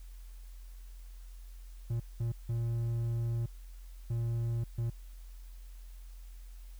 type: tone bursts at uneven times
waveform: triangle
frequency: 116.54 Hz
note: A#2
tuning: in tune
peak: -28 dBFS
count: 5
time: 1.9-2 / 2.2-2.32 / 2.49-3.46 / 4.1-4.64 / 4.78-4.9 s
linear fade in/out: 5 ms
effects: added 43 Hz sine -45 dBFS peak until 6.79 s + white hiss -64 dBFS RMS until 6.79 s